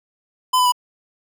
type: tone with pitch steps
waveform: square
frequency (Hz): 1014 / 999.5 / 985.1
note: B5 / B5 / B5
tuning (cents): +45 / +20 / -5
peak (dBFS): -14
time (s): 0.53-0.722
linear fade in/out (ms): 10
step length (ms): 64
effects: none